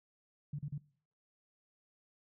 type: tone bursts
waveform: sine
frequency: 145 Hz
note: D3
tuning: 22 cents flat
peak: -36 dBFS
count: 3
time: 0.53-0.78 s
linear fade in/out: 5 ms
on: 58 ms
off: 38 ms
effects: noise-tail reverb RT60 0.5 s tail -21 dB re dry